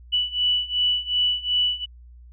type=beating tone pair; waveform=sine; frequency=2960 / 2962.7 Hz; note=F#7 / F#7; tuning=0 / +2 cents; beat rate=2.7 Hz; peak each=-24 / -22 dBFS; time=0.12-1.86 s; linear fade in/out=20 ms; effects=added 60 Hz sine -43 dBFS peak until 2.32 s